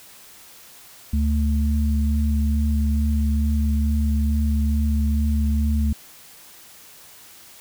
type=tone pair together; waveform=sine; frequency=72.57 / 220 Hz; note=D2 / A3; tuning=-20 / 0 cents; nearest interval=octave + perfect fifth; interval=1920 cents; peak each=-18 / -24 dBFS; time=1.13-5.93 s; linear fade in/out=5 ms; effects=white hiss -46 dBFS RMS until 7.6 s